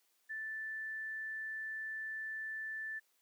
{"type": "tone", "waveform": "sine", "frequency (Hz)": 1760, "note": "A6", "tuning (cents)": 0, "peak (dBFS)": -39, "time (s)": [0.29, 3], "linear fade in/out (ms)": 20, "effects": ["white hiss -75 dBFS RMS until 3.21 s", "high-pass 300 Hz 12 dB/octave"]}